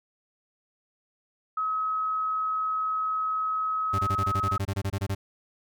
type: tone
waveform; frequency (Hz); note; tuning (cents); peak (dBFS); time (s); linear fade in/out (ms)
sine; 1278; D#6; +46; -25; 1.57-4.58; 5
type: tone bursts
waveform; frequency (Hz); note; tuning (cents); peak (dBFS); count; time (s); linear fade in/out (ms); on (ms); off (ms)
40% pulse; 98; G2; 0; -25; 15; 3.93-5.15; 10; 58; 25
effects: none